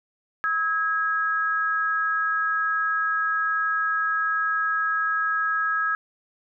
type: tone pair together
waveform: sine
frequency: 1288 / 1646.9 Hz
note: E6 / G#6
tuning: -41 / -15 cents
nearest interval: major third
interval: 426 cents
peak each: -24 dBFS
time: 0.44-5.95 s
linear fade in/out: 0 ms
effects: none